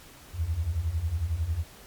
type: beating tone pair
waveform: sine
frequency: 74.8 / 85.8 Hz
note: D2 / F2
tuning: +32 / -30 cents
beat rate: 11 Hz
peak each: -31 / -27 dBFS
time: 0.33-1.65 s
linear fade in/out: 50 ms
effects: pink hiss -50 dBFS RMS until 1.86 s + MP3 96 kbps